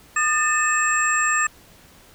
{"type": "tone cluster", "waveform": "sine", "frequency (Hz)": [1218, 1782, 2598, 7540], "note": ["D#6", "A6", "E7", "A#8"], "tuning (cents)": [-37, 22, -26, 19], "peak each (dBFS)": [-22, -21, -27, -24], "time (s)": [0.16, 1.47], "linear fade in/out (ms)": 5, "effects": ["pink hiss -50 dBFS RMS until 2.14 s"]}